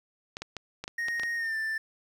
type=clicks; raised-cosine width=0.2 ms; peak=-19 dBFS; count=8; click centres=0.369 / 0.42 / 0.567 / 0.84 / 0.879 / 1.084 / 1.197 / 1.234 s
type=tone with pitch glide; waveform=triangle; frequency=1864.7 to 1772.3 Hz; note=A#6 to A6; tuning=0 to +12 cents; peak=-27 dBFS; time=0.98-1.78 s; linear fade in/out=5 ms; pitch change=-88 cents; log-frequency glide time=1.36-1.56 s
effects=10-bit